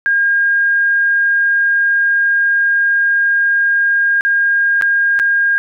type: tone with dropouts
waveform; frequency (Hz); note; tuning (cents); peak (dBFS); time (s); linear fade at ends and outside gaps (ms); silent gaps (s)
sine; 1617; G#6; -47; -10; 0.06-5.58; 0; 4.209-4.25 / 4.812-4.822 / 5.191-5.198
effects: none